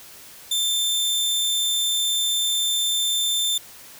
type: tone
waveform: sawtooth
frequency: 3562 Hz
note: A7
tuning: 21 cents sharp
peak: -17 dBFS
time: 0.51-3.58 s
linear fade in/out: 5 ms
effects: white hiss -44 dBFS RMS until 3.99 s